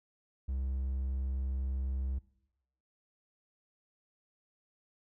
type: tone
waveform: triangle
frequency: 66 Hz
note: C2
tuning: 16 cents sharp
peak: -30 dBFS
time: 0.48-2.19 s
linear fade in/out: 10 ms
effects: noise-tail reverb RT60 0.8 s tail -20 dB re dry